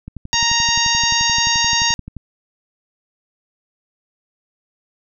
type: click train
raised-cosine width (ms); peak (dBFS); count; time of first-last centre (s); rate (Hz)
5; -18; 25; 0.08-2.167; 11.5
type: harmonic tone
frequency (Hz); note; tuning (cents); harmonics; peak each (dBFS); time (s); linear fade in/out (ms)
932.3; A#5; 0; 1 / 2 / 3 / 4 / 5 / 6 / 7; -22 / -22 / -22 / -22 / -22 / -22 / -22; 0.33-1.94; 0
effects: none